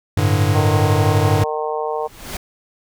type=chord; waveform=square; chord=G suspended second; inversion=none; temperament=equal; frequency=98 / 110 / 146.83 Hz; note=G2 / A2 / D3; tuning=0 / 0 / 0 cents; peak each=-17 / -20 / -21 dBFS; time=0.17-1.44 s; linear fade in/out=5 ms
type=harmonic tone; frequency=153.2 Hz; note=D#3; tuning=27 cents flat; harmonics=3 / 4 / 5 / 6 / 7; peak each=-23 / -27 / -26 / -28 / -30 dBFS; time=0.54-2.08 s; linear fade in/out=20 ms
type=noise with exponential growth; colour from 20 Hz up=pink; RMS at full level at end=-25 dBFS; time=1.86-2.37 s; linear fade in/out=5 ms; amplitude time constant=110 ms
effects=none